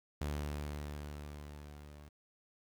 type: tone with level ramp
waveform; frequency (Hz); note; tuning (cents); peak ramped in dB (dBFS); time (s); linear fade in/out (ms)
sawtooth; 73.6; D2; +4; -31 to -48; 0.21-2.09; 5
effects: 11-bit